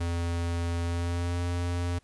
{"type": "tone with pitch glide", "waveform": "square", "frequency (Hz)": [85.4, 87.45], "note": ["F2", "F2"], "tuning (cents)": [-38, 3], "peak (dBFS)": -28, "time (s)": [0, 1.99], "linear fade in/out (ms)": 10, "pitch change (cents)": 41, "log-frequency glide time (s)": [0.83, 1.41], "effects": ["pink hiss -66 dBFS RMS until 2.03 s", "resampled to 24000 Hz"]}